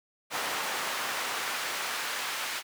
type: noise with high-pass filter sweep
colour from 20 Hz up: brown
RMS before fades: -33 dBFS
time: 0.3-2.63 s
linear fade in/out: 50 ms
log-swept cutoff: 990 to 1600 Hz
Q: 0.73
effects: none